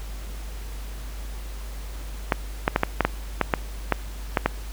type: clicks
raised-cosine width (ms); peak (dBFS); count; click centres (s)
0.5; -3; 11; 2.322 / 2.679 / 2.761 / 2.834 / 3.007 / 3.05 / 3.413 / 3.538 / 3.923 / 4.372 / 4.46
effects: added 50 Hz sine -32 dBFS peak until 4.72 s + pink hiss -44 dBFS RMS until 4.72 s